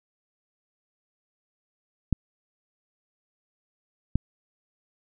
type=clicks; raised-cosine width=5 ms; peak=-9 dBFS; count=2; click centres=2.127 / 4.156 s; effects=none